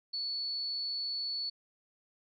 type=tone; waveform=sine; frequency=4433 Hz; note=C#8; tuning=1 cent flat; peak=-33 dBFS; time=0.13-1.5 s; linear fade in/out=10 ms; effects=none